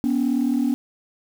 sine tone pair together, 243.8 / 282.9 Hz, B3 / C#4, -22 / +35 cents, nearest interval minor third, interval 257 cents, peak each -19 / -20 dBFS, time 0.04-0.74 s, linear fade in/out 0 ms, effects tanh soft clip ceiling -14 dBFS + 7-bit

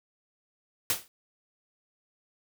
white noise with exponential decay, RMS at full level -23 dBFS, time 0.9-1.08 s, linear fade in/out 1 ms, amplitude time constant 37 ms, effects none

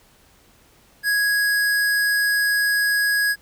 square tone, 1661.2 Hz, G#6, in tune, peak -18 dBFS, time 1.03-3.36 s, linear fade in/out 50 ms, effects pink hiss -55 dBFS RMS until 3.41 s

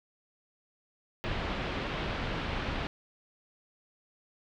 pink low-pass noise, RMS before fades -34 dBFS, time 1.24-2.87 s, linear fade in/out 0 ms, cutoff 3600 Hz, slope 24 dB/octave, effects none

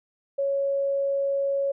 sine tone, 554.4 Hz, C#5, in tune, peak -22 dBFS, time 0.38-1.72 s, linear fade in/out 10 ms, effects none

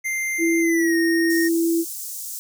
square tone with pitch glide, 2093 to 1853.9 Hz, C7 to A#6, 0 to -10 cents, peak -23 dBFS, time 0.04-1.49 s, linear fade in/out 20 ms, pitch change -210 cents, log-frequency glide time 0.6-0.96 s
sine tone, 332.8 Hz, E4, 17 cents sharp, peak -17 dBFS, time 0.38-1.85 s, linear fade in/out 50 ms
pink high-pass noise, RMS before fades -32 dBFS, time 1.3-2.39 s, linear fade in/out 0 ms, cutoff 6500 Hz, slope 24 dB/octave
effects none

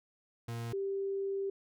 40% pulse / sine tone pair in turn, 116.7 / 392.5 Hz, A#2 / G4, +2 / +2 cents, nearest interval octave + major sixth, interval 2100 cents, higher second, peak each -36 / -32 dBFS, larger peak second, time 0.48-0.73 / 0.73-1.5 s, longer second, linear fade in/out 5 ms, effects none

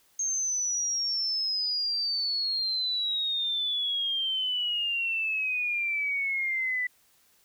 sine exponential sweep, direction down, 6440 to 1975.5 Hz, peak -26 dBFS, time 0.19-6.87 s, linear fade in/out 5 ms, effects white hiss -64 dBFS RMS until 7.44 s

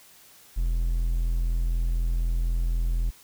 triangle tone, 42 Hz, E1, 33 cents sharp, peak -20 dBFS, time 0.56-3.11 s, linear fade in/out 20 ms, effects white hiss -53 dBFS RMS until 3.23 s

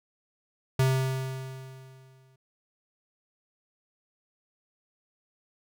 square tone with exponential decay, 131.7 Hz, C3, 12 cents sharp, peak -20 dBFS, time 0.79-2.36 s, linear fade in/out 5 ms, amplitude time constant 340 ms, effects none

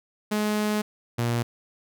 sawtooth tone pair in turn, 211.2 / 118.53 Hz, G#3 / A#2, +29 / +29 cents, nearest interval minor seventh, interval 1000 cents, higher first, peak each -19 dBFS, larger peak neither, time 0.31-0.82 / 1.18-1.43 s, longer first, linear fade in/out 10 ms, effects none

